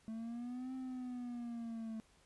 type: exponential two-way sweep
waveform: triangle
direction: up then down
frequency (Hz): 220 to 261.6 to 220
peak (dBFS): -39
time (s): 0.08-2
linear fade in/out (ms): 0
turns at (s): 0.74
effects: pink hiss -69 dBFS RMS until 2.25 s + resampled to 24000 Hz